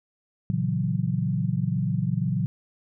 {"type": "chord", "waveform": "sine", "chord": "F# dominant seventh", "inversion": "first", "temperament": "equal", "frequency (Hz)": [116.54, 138.59, 164.81, 185], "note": ["A#2", "C#3", "E3", "F#3"], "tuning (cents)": [0, 0, 0, 0], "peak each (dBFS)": -28, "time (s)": [0.5, 2.46], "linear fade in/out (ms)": 0, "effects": []}